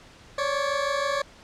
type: tone pair together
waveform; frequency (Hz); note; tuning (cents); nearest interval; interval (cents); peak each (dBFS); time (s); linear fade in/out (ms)
20% pulse; 550.6 / 577; C#5 / D5; -12 / -31; minor second; 81; -22; 0.38-1.22; 5
effects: pink hiss -50 dBFS RMS until 1.43 s + low-pass 6000 Hz 12 dB/octave